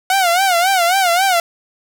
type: tone with vibrato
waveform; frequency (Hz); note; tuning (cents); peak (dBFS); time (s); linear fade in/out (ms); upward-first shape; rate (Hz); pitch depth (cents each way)
sawtooth; 730; F#5; -24; -8; 0.1-1.4; 2; sine; 3.7; 130
effects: none